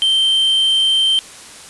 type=tone; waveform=triangle; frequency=3126 Hz; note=G7; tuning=6 cents flat; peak=-10 dBFS; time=0.02-1.19 s; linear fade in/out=0 ms; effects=white hiss -37 dBFS RMS until 1.69 s + resampled to 24000 Hz